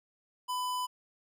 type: tone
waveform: square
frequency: 1000 Hz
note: B5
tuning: 21 cents sharp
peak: -32 dBFS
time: 0.48-0.87 s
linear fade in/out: 20 ms
effects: none